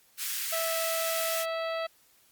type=high-pass noise; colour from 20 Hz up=white; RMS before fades=-33 dBFS; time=0.17-1.46 s; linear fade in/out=50 ms; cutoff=1500 Hz; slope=24 dB/octave
type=harmonic tone; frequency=655 Hz; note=E5; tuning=11 cents flat; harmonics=1 / 2 / 3 / 4 / 5 / 6 / 7; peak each=-31 / -37 / -41 / -43 / -45 / -47 / -48 dBFS; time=0.52-1.87 s; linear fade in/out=10 ms
effects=white hiss -63 dBFS RMS until 2.31 s + Opus 48 kbps